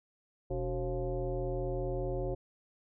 sine tone with frequency modulation, 207.4 Hz, G#3, 2 cents flat, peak -31 dBFS, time 0.5-2.35 s, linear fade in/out 10 ms, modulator 165 Hz, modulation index 2.4, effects none

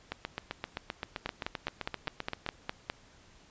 two click trains, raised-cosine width 0.3 ms, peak -18 / -16 dBFS, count 19 / 9, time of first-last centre 0.12-2.464 / 1.26-2.899 s, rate 7.68 / 4.88 Hz, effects pink hiss -59 dBFS RMS until 3.5 s + resampled to 16000 Hz

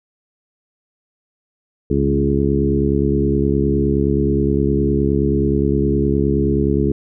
harmonic tone with a mistuned harmonic, 69.6 Hz, C#2, 8 cents sharp, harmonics 1 / 2 / 3 / 4 / 5 / 6, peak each -21 / -21 / -21 / -21 / -21 / -21 dBFS, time 1.9-6.92 s, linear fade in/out 5 ms, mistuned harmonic 2, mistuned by +23 cents, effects none

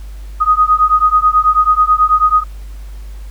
sine beating tone pair, 1243 / 1252.2 Hz, D#6 / D#6, -2 / +11 cents, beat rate 9.2 Hz, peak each -11 dBFS, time 0.4-2.44 s, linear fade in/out 20 ms, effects added 50 Hz sine -26 dBFS peak until 3.3 s + pink hiss -46 dBFS RMS until 3.3 s

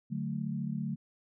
sine chord, D major, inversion none, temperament equal, 146.83 / 185 / 220 Hz, D3 / F#3 / A3, 0 / 0 / 0 cents, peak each -36 / -37 / -36 dBFS, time 0.1-0.96 s, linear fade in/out 20 ms, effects none

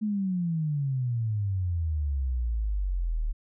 sine exponential sweep, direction down, 217.6 to 36.71 Hz, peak -25 dBFS, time 0.01-3.33 s, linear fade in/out 20 ms, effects none

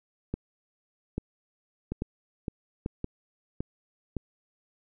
two click trains, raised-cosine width 3 ms, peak -17 / -18 dBFS, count 4 / 5, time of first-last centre 0.34-2.861 / 1.92-4.167 s, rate 1.19 / 1.78 Hz, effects none

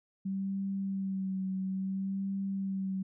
sine tone with vibrato, 192.4 Hz, G3, 32 cents flat, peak -31 dBFS, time 0.25-3.03 s, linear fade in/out 10 ms, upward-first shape sine, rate 0.59 Hz, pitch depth 28 cents each way, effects none

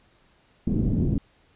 white low-pass noise, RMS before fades -23 dBFS, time 0.67-1.18 s, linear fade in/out 2 ms, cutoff 270 Hz, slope 24 dB/octave, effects pink hiss -61 dBFS RMS until 1.55 s + resampled to 8000 Hz

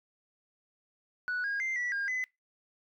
sine tone with pitch steps, 1476 / 1631 / 2087 / 1953 / 1615 / 2018 Hz, F#6 / G#6 / C7 / B6 / G#6 / B6, -5 / -32 / -5 / -20 / -49 / +37 cents, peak -28 dBFS, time 1.28-2.24 s, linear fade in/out 0 ms, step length 160 ms, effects noise-tail reverb RT60 0.2 s tail -24 dB re dry + tanh soft clip ceiling -28 dBFS

